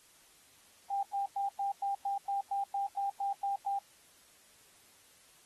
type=tone bursts; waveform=sine; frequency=796 Hz; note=G5; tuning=26 cents sharp; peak=-30 dBFS; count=13; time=0.9-3.79 s; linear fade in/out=5 ms; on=130 ms; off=100 ms; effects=white hiss -62 dBFS RMS until 5.45 s + AAC 32 kbps